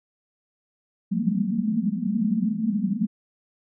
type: band-pass noise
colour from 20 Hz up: white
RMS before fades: -24 dBFS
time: 1.11-3.07 s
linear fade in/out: 20 ms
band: 180 to 230 Hz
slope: 96 dB/octave
effects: none